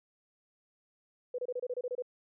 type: tone bursts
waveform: sine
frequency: 496.3 Hz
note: B4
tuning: 8 cents sharp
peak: -32 dBFS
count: 10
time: 1.34-2.023 s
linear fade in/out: 5 ms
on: 44 ms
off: 27 ms
effects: none